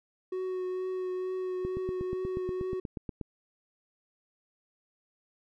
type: tone with vibrato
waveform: triangle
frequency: 370 Hz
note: F#4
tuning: in tune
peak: -29 dBFS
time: 0.32-2.8 s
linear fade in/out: 5 ms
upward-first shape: triangle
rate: 2.2 Hz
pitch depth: 16 cents each way
type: click train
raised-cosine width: 3 ms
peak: -23 dBFS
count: 14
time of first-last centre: 1.65-3.212 s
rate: 8.32 Hz
effects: none